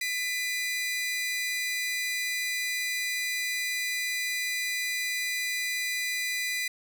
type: tone pair together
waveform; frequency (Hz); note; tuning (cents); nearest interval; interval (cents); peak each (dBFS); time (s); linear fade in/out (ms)
sawtooth; 1999.4 / 2418; B6 / D7; +21 / +50; minor third; 329; -26 / -31; 0.01-6.68; 5
effects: none